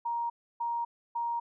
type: tone bursts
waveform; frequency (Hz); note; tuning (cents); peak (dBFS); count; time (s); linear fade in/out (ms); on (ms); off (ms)
sine; 939; A#5; +12; -29; 3; 0.05-1.4; 10; 250; 300
effects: none